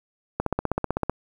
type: click train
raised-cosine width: 1 ms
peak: -9 dBFS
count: 12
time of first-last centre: 0.4-1.096 s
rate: 15.8 Hz
effects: 8-bit